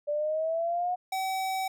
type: exponential sweep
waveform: sine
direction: up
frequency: 583 to 730 Hz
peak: -26 dBFS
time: 0.07-0.96 s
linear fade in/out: 20 ms
type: tone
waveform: square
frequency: 762 Hz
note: G5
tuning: 49 cents flat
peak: -29 dBFS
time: 1.12-1.68 s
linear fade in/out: 5 ms
effects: none